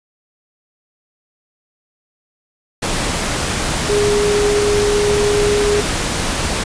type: tone in noise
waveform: sine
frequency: 412.8 Hz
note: G#4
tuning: 10 cents flat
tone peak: -13 dBFS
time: 3.89-5.81 s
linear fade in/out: 10 ms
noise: pink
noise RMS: -19 dBFS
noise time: 2.82-6.64 s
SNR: +3 dB
effects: resampled to 22050 Hz